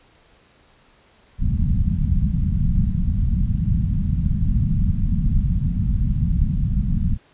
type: low-pass noise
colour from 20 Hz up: pink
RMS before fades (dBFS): -19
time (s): 1.38-7.18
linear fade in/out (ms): 50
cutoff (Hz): 210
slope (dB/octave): 48
effects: pink hiss -55 dBFS RMS until 7.33 s + resampled to 8000 Hz